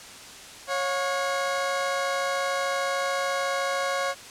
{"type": "tone pair together", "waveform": "20% pulse", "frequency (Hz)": [551, 716.8], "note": ["C#5", "F5"], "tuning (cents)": [-11, 45], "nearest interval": "perfect fourth", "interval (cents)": 456, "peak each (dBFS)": [-21, -26], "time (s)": [0.67, 4.15], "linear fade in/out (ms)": 50, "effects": ["white hiss -43 dBFS RMS until 4.3 s", "low-pass 8000 Hz 12 dB/octave"]}